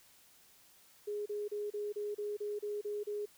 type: tone bursts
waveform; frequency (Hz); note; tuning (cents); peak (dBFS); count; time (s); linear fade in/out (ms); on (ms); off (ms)
sine; 415.3; G#4; 0; -35; 10; 1.07-3.258; 10; 190; 32
effects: white hiss -63 dBFS RMS until 3.37 s